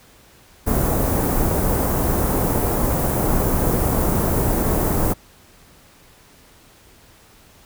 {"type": "band-stop noise", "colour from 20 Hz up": "pink", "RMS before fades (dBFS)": -19, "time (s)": [0.66, 5.14], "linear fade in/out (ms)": 20, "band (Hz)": [860, 14000], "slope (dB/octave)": 12, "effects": ["pink hiss -50 dBFS RMS until 7.65 s"]}